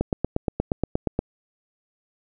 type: click train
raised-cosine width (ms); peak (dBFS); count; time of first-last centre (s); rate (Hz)
2; -8; 11; 0.01-1.191; 8.47
effects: none

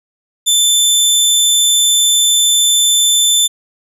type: tone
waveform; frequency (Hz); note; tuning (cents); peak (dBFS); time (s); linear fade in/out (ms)
20% pulse; 3533; A7; +6; -3; 0.46-3.48; 20
effects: none

